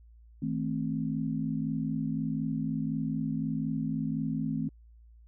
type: chord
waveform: sine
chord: A diminished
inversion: second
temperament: just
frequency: 158.4 / 220 / 264 Hz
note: Eb3 / A3 / C4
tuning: +31 / 0 / +16 cents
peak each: -33 dBFS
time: 0.42-4.69 s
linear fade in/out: 5 ms
effects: added 57 Hz sine -52 dBFS peak until 5.27 s